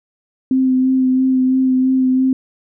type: tone with vibrato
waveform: sine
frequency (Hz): 259.5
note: C4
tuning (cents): -14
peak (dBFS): -11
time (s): 0.51-2.33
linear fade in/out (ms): 2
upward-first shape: sine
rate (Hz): 3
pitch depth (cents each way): 17
effects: none